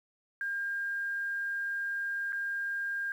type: tone with dropouts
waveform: sine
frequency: 1606 Hz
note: G6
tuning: 41 cents sharp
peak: -31 dBFS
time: 0.41-3.12 s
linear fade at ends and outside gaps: 1 ms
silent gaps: 2.323-2.329 s
effects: 10-bit